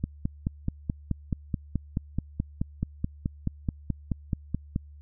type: click train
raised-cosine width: 5 ms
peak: -14 dBFS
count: 23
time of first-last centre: 0.04-4.761 s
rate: 4.66 Hz
effects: added 73 Hz sine -45 dBFS peak until 5.01 s